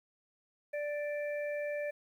harmonic tone, 587.3 Hz, D5, in tune, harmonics 1 / 3 / 4, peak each -34 / -44 / -46 dBFS, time 0.73-1.91 s, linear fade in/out 10 ms, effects 11-bit

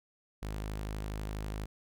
sawtooth tone, 52.2 Hz, G#1, 10 cents sharp, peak -32 dBFS, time 0.42-1.66 s, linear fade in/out 10 ms, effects none

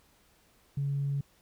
sine tone, 140.4 Hz, C#3, 22 cents sharp, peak -27 dBFS, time 0.77-1.21 s, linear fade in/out 5 ms, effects tanh soft clip ceiling -23 dBFS + pink hiss -65 dBFS RMS until 1.41 s

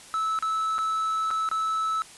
triangle tone with dropouts, 1306 Hz, E6, 17 cents flat, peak -22 dBFS, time 0.14-2.02 s, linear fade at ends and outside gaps 0 ms, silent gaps 0.389-0.425 / 0.782-0.788 / 1.305-1.311 / 1.489-1.514 s, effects white hiss -47 dBFS RMS until 2.17 s + resampled to 24000 Hz

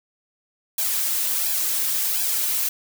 blue noise with flanger, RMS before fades -23 dBFS, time 0.78-2.69 s, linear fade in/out 5 ms, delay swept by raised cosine 1.2 to 3.9 ms, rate 1.4 Hz, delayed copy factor +0.75, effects none

